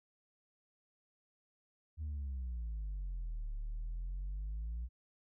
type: exponential two-way sweep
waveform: sine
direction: down then up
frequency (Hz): 79.5 to 35.72 to 60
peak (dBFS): -35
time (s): 1.97-4.89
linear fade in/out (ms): 50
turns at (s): 3.54
effects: tanh soft clip ceiling -36 dBFS